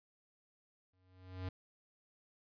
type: tone with exponential growth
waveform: square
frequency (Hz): 92.5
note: F#2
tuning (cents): 0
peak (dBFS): -38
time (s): 0.93-1.49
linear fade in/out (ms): 5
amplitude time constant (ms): 120
effects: resampled to 11025 Hz